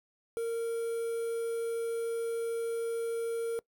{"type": "tone with quantisation", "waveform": "triangle", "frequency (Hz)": 461.3, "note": "A#4", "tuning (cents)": -18, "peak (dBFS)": -28, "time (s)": [0.37, 3.59], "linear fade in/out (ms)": 0, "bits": 8, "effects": ["noise-tail reverb RT60 0.1 s tail -22 dB re dry"]}